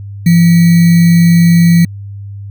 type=tone with sample-and-hold; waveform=sine; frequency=170 Hz; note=F3; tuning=46 cents flat; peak=-3 dBFS; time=0.26-1.85 s; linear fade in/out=5 ms; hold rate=2100 Hz; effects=added 100 Hz sine -23 dBFS peak until 2.5 s